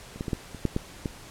clicks, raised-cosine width 3 ms, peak -28 / -17 / -18 / -13 / -27 / -10 / -12 / -15 dBFS, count 8, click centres 0.16 / 0.209 / 0.282 / 0.332 / 0.547 / 0.653 / 0.764 / 1.058 s, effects pink hiss -46 dBFS RMS until 1.3 s + low-pass 11000 Hz 12 dB/octave

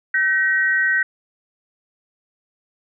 sine tone pair together, 1534 / 1894.3 Hz, G6 / A#6, -38 / +27 cents, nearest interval major third, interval 365 cents, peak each -18 dBFS, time 0.14-1.03 s, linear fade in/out 5 ms, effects none

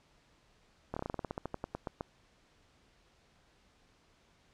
slowing click train, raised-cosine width 1 ms, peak -22 dBFS, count 17, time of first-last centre 0.94-2.009 s, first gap 25 ms, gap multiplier 1.12, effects pink hiss -67 dBFS RMS until 4.53 s + low-pass 6000 Hz 12 dB/octave

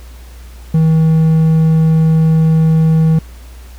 triangle tone, 160 Hz, D#3, 49 cents sharp, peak -5 dBFS, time 0.74-3.19 s, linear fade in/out 5 ms, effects added 60 Hz sine -31 dBFS peak until 3.78 s + pink hiss -43 dBFS RMS until 3.78 s

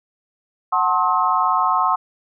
sine chord, F# diminished seventh, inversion none, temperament just, 740 / 888 / 1065.6 / 1278.7 Hz, F#5 / A5 / C6 / Eb6, 0 / +16 / +31 / +47 cents, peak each -22 / -23 / -18 / -21 dBFS, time 0.72-1.96 s, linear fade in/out 10 ms, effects none

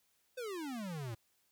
square exponential sweep, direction down, 523.3 to 107.8 Hz, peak -40 dBFS, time 0.37-1.15 s, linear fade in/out 10 ms, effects white hiss -75 dBFS RMS until 1.51 s

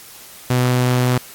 sawtooth tone, 125.1 Hz, B2, 23 cents sharp, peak -10 dBFS, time 0.5-1.18 s, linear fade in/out 5 ms, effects white hiss -40 dBFS RMS until 1.34 s + AAC 64 kbps

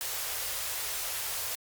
white band-stop noise, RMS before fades -34 dBFS, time 0.01-1.55 s, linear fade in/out 0 ms, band 110 to 440 Hz, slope 24 dB/octave, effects Opus 48 kbps

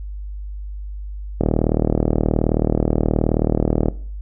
click train, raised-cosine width 2 ms, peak -3 dBFS, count 97, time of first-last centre 1.41-3.884 s, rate 38.8 Hz, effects noise-tail reverb RT60 0.5 s tail -19 dB re dry + added 50 Hz sine -27 dBFS peak until 4.21 s

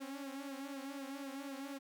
sawtooth tone with flanger, 274.9 Hz, C#4, 14 cents flat, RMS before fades -45 dBFS, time 0-1.79 s, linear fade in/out 20 ms, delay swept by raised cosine 0.9 to 5.7 ms, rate 4 Hz, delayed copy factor -0.75, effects none

